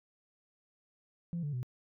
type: tone with pitch steps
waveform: sine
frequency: 170.6 / 145.96 / 124.89 Hz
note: F3 / D3 / B2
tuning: -40 / -10 / +20 cents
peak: -32 dBFS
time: 1.33-1.63 s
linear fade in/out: 0 ms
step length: 100 ms
effects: tanh soft clip ceiling -30 dBFS